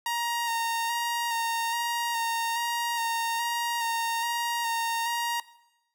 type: tone with vibrato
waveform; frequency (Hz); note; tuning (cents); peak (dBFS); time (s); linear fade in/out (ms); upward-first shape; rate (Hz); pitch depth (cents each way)
sawtooth; 932; A#5; -1; -23; 0.06-5.4; 2; square; 1.2; 19
effects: noise-tail reverb RT60 0.9 s tail -18 dB re dry